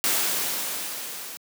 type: noise with level ramp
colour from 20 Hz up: white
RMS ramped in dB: -22 to -38 dBFS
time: 0.04-1.37 s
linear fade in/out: 0 ms
effects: high-pass 200 Hz 12 dB/octave